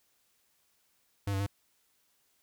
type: tone with pitch steps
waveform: square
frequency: 100.2 / 97.3 / 100.4 Hz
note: G2 / G2 / G2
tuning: +38 / -12 / +42 cents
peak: -30 dBFS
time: 1.27-1.465 s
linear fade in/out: 5 ms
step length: 65 ms
effects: white hiss -72 dBFS RMS until 2.42 s